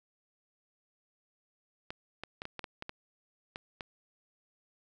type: clicks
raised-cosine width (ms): 0.3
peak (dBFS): -23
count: 10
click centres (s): 1.905 / 2.236 / 2.419 / 2.454 / 2.593 / 2.642 / 2.824 / 2.894 / 3.559 / 3.808
effects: none